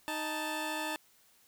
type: tone pair together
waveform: 15% pulse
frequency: 311.1 / 879.9 Hz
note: D#4 / A5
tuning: 0 / 0 cents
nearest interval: octave + tritone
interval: 1800 cents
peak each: -31 / -30 dBFS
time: 0.08-0.96 s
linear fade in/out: 0 ms
effects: white hiss -65 dBFS RMS until 1.47 s